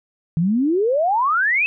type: exponential sweep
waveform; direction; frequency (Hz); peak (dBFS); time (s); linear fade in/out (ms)
sine; up; 155.56 to 2637; -15; 0.37-1.66; 0
effects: none